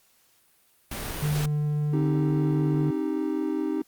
pink noise, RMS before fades -33 dBFS, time 0.91-1.46 s, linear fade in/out 5 ms
triangle tone, 148.9 Hz, D3, 24 cents sharp, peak -21 dBFS, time 1.22-2.91 s, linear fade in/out 10 ms
triangle chord, C minor, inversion none, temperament equal with one note detuned, 266 / 311.1 / 392 Hz, C4 / Eb4 / G4, +29 / 0 / 0 cents, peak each -29 / -25 / -30 dBFS, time 1.93-3.82 s, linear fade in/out 5 ms
effects white hiss -63 dBFS RMS until 3.87 s + Opus 48 kbps

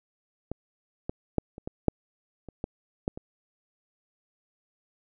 clicks, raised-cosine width 2 ms, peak -19 / -17 / -10 / -28 / -20 / -7 / -28 / -17 / -13 / -25 dBFS, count 10, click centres 0.516 / 1.095 / 1.383 / 1.581 / 1.675 / 1.883 / 2.487 / 2.641 / 3.079 / 3.175 s, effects none

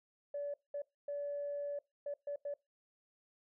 sine tone bursts at uneven times, 575 Hz, D5, 37 cents flat, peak -36 dBFS, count 6, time 0.34-0.54 / 0.74-0.82 / 1.08-1.79 / 2.06-2.14 / 2.27-2.36 / 2.45-2.54 s, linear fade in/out 5 ms, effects noise-tail reverb RT60 0.2 s tail -22 dB re dry + tanh soft clip ceiling -32 dBFS

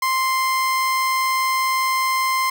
30% pulse tone, 1046.5 Hz, C6, in tune, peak -15 dBFS, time 0.02-2.5 s, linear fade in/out 5 ms, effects none

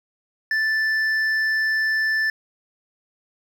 sine tone with hard clipping, 1760 Hz, A6, in tune, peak -20 dBFS, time 0.51-2.3 s, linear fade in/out 2 ms, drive 5 dB, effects none

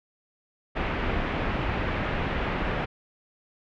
pink low-pass noise, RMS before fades -28 dBFS, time 0.75-2.86 s, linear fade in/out 20 ms, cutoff 2700 Hz, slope 24 dB/octave, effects none

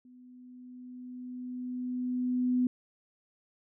sine tone with level ramp, 250 Hz, B3, 21 cents sharp, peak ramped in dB -52 to -23 dBFS, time 0.05-2.67 s, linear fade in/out 2 ms, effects none

